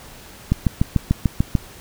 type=click train; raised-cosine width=5 ms; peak=-3 dBFS; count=8; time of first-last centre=0.52-1.552 s; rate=6.78 Hz; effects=pink hiss -42 dBFS RMS until 1.8 s